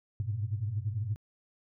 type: tone cluster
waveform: sine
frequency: 99.7 / 108.5 / 120.4 Hz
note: G2 / A2 / B2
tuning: +30 / -24 / -44 cents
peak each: -33 / -34 / -37 dBFS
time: 0.2-1.16 s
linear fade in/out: 0 ms
effects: tanh soft clip ceiling -21 dBFS